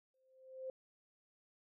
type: tone with exponential growth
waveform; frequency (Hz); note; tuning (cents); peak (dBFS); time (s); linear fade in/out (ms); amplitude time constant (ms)
sine; 522; C5; -4; -39; 0.14-0.7; 2; 120
effects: none